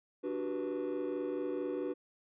triangle chord, G major seventh, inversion second, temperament just, 294 / 367.5 / 392 / 490 Hz, D4 / F#4 / G4 / B4, +2 / -12 / 0 / -14 cents, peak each -36 / -35 / -40 / -36 dBFS, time 0.23-1.94 s, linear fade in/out 20 ms, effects tanh soft clip ceiling -27 dBFS + resampled to 8000 Hz

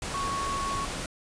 sine tone in noise, 1108.7 Hz, C#6, in tune, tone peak -29 dBFS, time 0.14-0.85 s, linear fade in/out 2 ms, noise pink, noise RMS -34 dBFS, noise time 0.02-1.06 s, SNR +2 dB, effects resampled to 22050 Hz

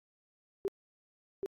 sine tone with echo, 392 Hz, G4, in tune, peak -29 dBFS, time 0.65-0.68 s, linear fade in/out 0 ms, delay 780 ms, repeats 1, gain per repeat -3 dB, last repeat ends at 1.46 s, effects AAC 48 kbps

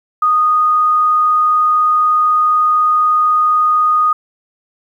sine tone, 1237 Hz, D#6, 10 cents flat, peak -9 dBFS, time 0.22-4.13 s, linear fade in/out 5 ms, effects 8-bit

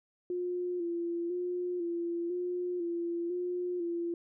sine tone with vibrato, 349.2 Hz, F4, in tune, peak -31 dBFS, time 0.3-4.14 s, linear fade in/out 2 ms, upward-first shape square, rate 1 Hz, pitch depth 38 cents each way, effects none

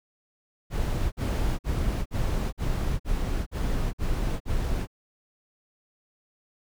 brown noise bursts, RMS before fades -26 dBFS, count 9, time 0.7-4.872 s, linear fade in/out 50 ms, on 420 ms, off 49 ms, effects none

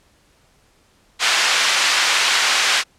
pink band-pass noise, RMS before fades -17 dBFS, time 1.19-2.84 s, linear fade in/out 50 ms, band 1400 to 6000 Hz, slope 12 dB/octave, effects pink hiss -57 dBFS RMS until 2.98 s + low-pass 10000 Hz 12 dB/octave

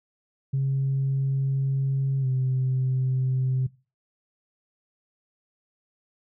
sine tone with pitch glide, 135.6 to 129.85 Hz, C#3 to C3, -38 to -13 cents, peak -20 dBFS, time 0.53-3.67 s, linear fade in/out 10 ms, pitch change -75 cents, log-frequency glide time 2.21-2.26 s, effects noise-tail reverb RT60 0.3 s tail -20 dB re dry + tanh soft clip ceiling -18 dBFS

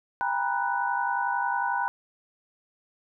sine tone cluster, 800 / 934 / 985 / 1483 Hz, G5 / A#5 / B5 / F#6, +35 / +3 / -5 / +4 cents, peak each -30 dBFS, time 0.21-1.88 s, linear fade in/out 0 ms, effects none

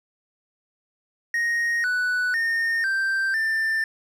triangle tone with pitch steps, 1869 / 1485 / 1832 / 1568 / 1784 Hz, A#6 / F#6 / A#6 / G6 / A6, +4 / +6 / -31 / 0 / +23 cents, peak -19 dBFS, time 1.34-3.84 s, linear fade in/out 2 ms, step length 500 ms, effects none

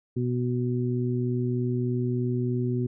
harmonic tone, 123.3 Hz, B2, 2 cents flat, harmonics 1 / 2 / 3, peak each -26 / -29 / -31 dBFS, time 0.16-2.87 s, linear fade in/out 10 ms, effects none

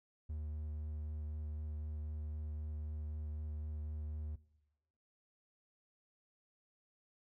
triangle tone with vibrato, 76.1 Hz, D#2, 38 cents flat, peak -37 dBFS, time 0.29-4.36 s, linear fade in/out 10 ms, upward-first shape sine, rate 3.9 Hz, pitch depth 11 cents each way, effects noise-tail reverb RT60 0.9 s tail -19 dB re dry

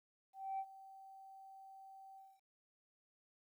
sine tone with ADSR envelope, 774 Hz, G5, 22 cents flat, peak -36 dBFS, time 0.33-2.41 s, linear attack 260 ms, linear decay 59 ms, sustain -18 dB, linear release 240 ms, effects tanh soft clip ceiling -35 dBFS + 13-bit

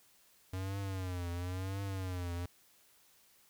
square tone with vibrato, 92.5 Hz, F#2, in tune, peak -37 dBFS, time 0.53-2.46 s, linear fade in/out 5 ms, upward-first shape triangle, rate 0.97 Hz, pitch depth 130 cents each way, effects white hiss -66 dBFS RMS until 3.49 s

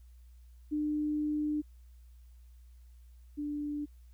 sine tone pair in turn, 300 / 293.8 Hz, D4 / D4, +37 / +1 cents, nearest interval unison, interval 36 cents, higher first, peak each -29 / -33 dBFS, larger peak first, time 0.71-1.62 / 3.37-3.86 s, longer first, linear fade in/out 20 ms, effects added 60 Hz sine -52 dBFS peak until 4.13 s + white hiss -74 dBFS RMS until 4.13 s

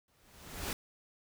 pink noise with exponential growth, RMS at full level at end -34 dBFS, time 0.08-0.73 s, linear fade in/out 2 ms, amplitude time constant 140 ms, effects none

